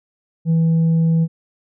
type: tone with tanh clipping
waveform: triangle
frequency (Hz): 163.7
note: E3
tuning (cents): -12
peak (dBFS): -13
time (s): 0.45-1.28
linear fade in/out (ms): 50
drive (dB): 7
effects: none